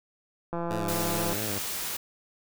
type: click train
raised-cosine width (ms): 1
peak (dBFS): -19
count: 137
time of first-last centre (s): 0.53-1.33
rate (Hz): 170
type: tone with vibrato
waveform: 10% pulse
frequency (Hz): 103.83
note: G#2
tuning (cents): 0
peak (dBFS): -24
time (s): 0.7-1.59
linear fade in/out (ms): 10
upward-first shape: sine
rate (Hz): 4.4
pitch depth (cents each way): 69
type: noise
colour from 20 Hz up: white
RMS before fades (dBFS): -33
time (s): 0.88-1.97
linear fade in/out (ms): 5
effects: none